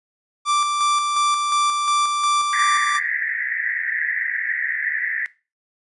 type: tone with tremolo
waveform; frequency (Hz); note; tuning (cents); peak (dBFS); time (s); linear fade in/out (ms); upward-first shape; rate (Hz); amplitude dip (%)
45% pulse; 1174.7; D6; 0; -16; 0.45-3; 50; square; 2.8; 35
type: band-pass noise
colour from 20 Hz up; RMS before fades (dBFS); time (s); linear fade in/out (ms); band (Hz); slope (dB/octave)
white; -24; 2.53-5.26; 0; 1700 to 2000; 96
effects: noise-tail reverb RT60 0.3 s tail -19 dB re dry + resampled to 24000 Hz